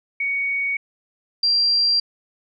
sine tone pair in turn, 2236 / 4738 Hz, C#7 / D8, +14 / +14 cents, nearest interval octave + minor second, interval 1300 cents, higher second, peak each -20 / -15 dBFS, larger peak second, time 0.2-0.77 / 1.43-2 s, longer neither, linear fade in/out 5 ms, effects none

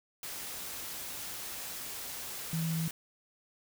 sine tone in noise, 163 Hz, E3, 19 cents flat, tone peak -30 dBFS, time 2.53-2.88 s, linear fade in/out 2 ms, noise white, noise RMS -41 dBFS, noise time 0.23-2.91 s, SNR +8 dB, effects none

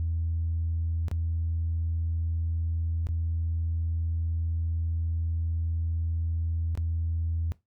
sine tone with dropouts, 82.41 Hz, E2, in tune, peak -25 dBFS, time 0-7.52 s, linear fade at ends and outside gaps 0 ms, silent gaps 1.083-1.114 / 3.069-3.088 / 6.752-6.775 s, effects noise-tail reverb RT60 0.2 s tail -20 dB re dry + tanh soft clip ceiling -21 dBFS

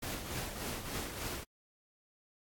pink noise with tremolo, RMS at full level -38 dBFS, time 0.02-1.44 s, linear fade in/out 10 ms, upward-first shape triangle, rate 3.4 Hz, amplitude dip 60%, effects AAC 64 kbps

